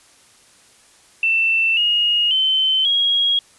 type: tone with pitch steps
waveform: sine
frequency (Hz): 2675 / 2867 / 3073 / 3293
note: E7 / F7 / G7 / G#7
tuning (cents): +25 / +45 / -35 / -15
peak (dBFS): -14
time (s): 1.23-3.39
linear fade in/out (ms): 2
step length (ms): 540
effects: white hiss -51 dBFS RMS until 3.58 s + resampled to 24000 Hz